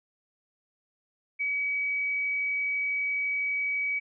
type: tone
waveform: sine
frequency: 2273 Hz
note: C#7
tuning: 43 cents sharp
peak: -26 dBFS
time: 1.39-4 s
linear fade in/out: 20 ms
effects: none